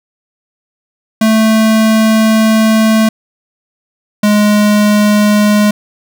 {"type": "tone pair in turn", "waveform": "square", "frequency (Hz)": [220, 208.8], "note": ["A3", "G#3"], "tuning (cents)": [0, 10], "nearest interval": "minor second", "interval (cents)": 90, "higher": "first", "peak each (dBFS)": -7, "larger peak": "neither", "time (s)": [[1.21, 3.09], [4.23, 5.71]], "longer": "first", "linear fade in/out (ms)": 5, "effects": []}